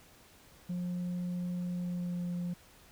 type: tone with pitch glide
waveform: sine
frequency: 177.9 to 175.76 Hz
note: F3 to F3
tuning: +32 to +11 cents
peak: -30 dBFS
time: 0.69-2.54 s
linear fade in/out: 10 ms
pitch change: -21 cents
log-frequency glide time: 1.66-2.35 s
effects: tanh soft clip ceiling -32 dBFS + pink hiss -59 dBFS RMS until 2.91 s